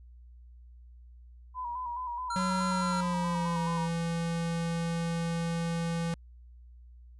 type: tone with vibrato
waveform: sine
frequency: 982 Hz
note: B5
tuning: 10 cents flat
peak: -33 dBFS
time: 1.54-3.89 s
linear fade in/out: 50 ms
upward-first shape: square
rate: 4.7 Hz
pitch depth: 47 cents each way
type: tone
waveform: square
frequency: 1368 Hz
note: F6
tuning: 36 cents flat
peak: -34 dBFS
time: 2.3-3.01 s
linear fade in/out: 5 ms
type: tone with pitch glide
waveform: square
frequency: 185 to 167.7 Hz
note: F#3 to E3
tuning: 0 to +30 cents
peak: -30 dBFS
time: 2.36-6.14 s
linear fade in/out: 0 ms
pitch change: -170 cents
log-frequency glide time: 2.67-3.69 s
effects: added 60 Hz sine -49 dBFS peak until 7.19 s + resampled to 24000 Hz